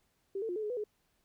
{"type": "tone with pitch steps", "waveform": "sine", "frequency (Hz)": [391.4, 449.1, 354.9, 432.5, 420.6, 493.2, 421.5], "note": ["G4", "A4", "F4", "A4", "G#4", "B4", "G#4"], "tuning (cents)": [-3, 35, 28, -30, 22, -2, 26], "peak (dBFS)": -33, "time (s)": [0.35, 0.84], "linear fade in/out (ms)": 5, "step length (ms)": 70, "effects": ["pink hiss -75 dBFS RMS until 1.24 s"]}